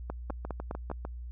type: two click trains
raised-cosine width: 1 ms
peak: -21 / -23 dBFS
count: 5 / 6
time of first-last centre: 0.1-0.915 / 0.3-1.051 s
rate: 4.91 / 6.66 Hz
effects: added 60 Hz sine -38 dBFS peak until 1.31 s